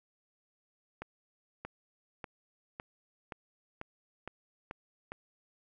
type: accelerating click train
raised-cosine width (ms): 0.5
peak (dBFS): -25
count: 9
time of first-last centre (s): 1.02-5.12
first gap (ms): 630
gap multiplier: 0.94
effects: none